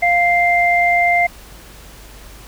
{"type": "tone pair together", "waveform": "sine", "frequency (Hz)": [698.5, 2093], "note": ["F5", "C7"], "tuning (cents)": [0, 0], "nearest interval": "octave + perfect fifth", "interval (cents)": 1900, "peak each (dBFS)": -14, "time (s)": [0.02, 1.27], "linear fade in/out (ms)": 10, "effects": ["added 50 Hz sine -40 dBFS peak until 2.47 s", "pink hiss -41 dBFS RMS until 2.47 s"]}